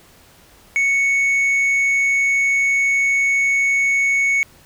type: tone with tanh clipping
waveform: sine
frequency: 2217 Hz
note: C#7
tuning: in tune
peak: -15 dBFS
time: 0.76-4.43 s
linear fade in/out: 0 ms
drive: 4 dB
effects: pink hiss -49 dBFS RMS until 4.65 s